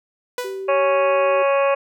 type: tone with exponential decay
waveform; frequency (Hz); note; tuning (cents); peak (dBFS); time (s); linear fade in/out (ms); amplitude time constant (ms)
sawtooth; 493.9; B4; 0; -17; 0.38-0.72; 2; 72
type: tone with pitch glide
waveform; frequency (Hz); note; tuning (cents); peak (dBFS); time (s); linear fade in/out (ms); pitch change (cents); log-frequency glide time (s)
sine; 386.1 to 383.4; G4 to G4; -26 to -38; -26; 0.44-1.43; 10; -12; 0.69-1.23
type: harmonic tone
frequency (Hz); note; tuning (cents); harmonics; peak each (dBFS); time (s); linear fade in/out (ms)
277.2; C#4; 0; 2 / 3 / 4 / 5 / 6 / 7 / 8 / 9 / 10; -16 / -28 / -22 / -35 / -32 / -38 / -37 / -28 / -36; 0.68-1.75; 10
effects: none